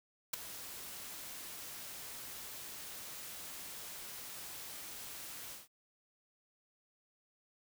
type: noise with ADSR envelope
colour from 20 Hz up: white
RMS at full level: -32 dBFS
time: 0.33-5.68 s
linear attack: 9 ms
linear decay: 6 ms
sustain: -15 dB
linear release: 160 ms
effects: none